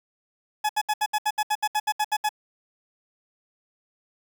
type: tone bursts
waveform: 40% pulse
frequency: 848 Hz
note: G#5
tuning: 36 cents sharp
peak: -20 dBFS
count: 14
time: 0.64-2.292 s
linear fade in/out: 10 ms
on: 53 ms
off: 70 ms
effects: 8-bit